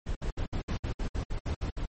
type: noise bursts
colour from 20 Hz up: brown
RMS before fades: -31 dBFS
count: 12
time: 0.06-1.859 s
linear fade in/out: 10 ms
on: 94 ms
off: 61 ms
effects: MP3 32 kbps